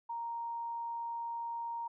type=tone; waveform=sine; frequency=932.3 Hz; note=A#5; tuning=in tune; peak=-36 dBFS; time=0.09-1.88 s; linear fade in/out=10 ms; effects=none